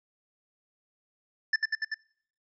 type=tone with echo; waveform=square; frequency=1760 Hz; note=A6; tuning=in tune; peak=-22 dBFS; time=1.53-1.56 s; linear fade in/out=5 ms; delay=96 ms; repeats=4; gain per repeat=-2 dB; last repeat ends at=1.944 s; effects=noise-tail reverb RT60 0.6 s tail -24 dB re dry + resampled to 16000 Hz